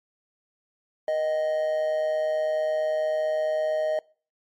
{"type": "tone with amplitude modulation", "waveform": "triangle", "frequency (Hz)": 622.3, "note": "D#5", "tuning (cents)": 0, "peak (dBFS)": -18, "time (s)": [1.08, 3.99], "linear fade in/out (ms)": 2, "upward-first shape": "sine", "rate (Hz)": 149, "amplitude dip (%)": 50, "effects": ["noise-tail reverb RT60 0.4 s tail -24 dB re dry", "MP3 64 kbps"]}